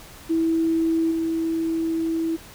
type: tone with level steps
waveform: sine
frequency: 326.7 Hz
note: E4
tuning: 15 cents flat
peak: -18 / -21 dBFS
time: 0.29-2.37 s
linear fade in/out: 20 ms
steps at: 1.11 s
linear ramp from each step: 5 ms
effects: pink hiss -44 dBFS RMS until 2.54 s